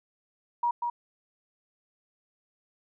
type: tone with echo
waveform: sine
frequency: 954 Hz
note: A#5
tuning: 40 cents sharp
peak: -23 dBFS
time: 0.63-0.71 s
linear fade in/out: 5 ms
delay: 190 ms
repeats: 1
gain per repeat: -4 dB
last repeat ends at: 0.9 s
effects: none